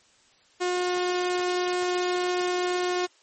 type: tone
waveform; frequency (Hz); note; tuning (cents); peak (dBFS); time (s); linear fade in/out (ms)
sawtooth; 359.6; F#4; -49; -20; 0.6-3.07; 20
effects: white hiss -60 dBFS RMS until 3.22 s + MP3 32 kbps